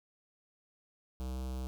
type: tone with notch filter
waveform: square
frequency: 64.1 Hz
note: C2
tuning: 35 cents flat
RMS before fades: -38 dBFS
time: 1.2-1.67 s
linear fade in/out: 0 ms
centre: 1900 Hz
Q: 0.97
effects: none